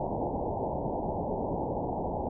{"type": "low-pass noise", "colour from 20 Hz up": "white", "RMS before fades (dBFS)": -32, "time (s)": [0, 2.29], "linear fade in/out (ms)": 5, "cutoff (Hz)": 910, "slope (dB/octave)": 96, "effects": []}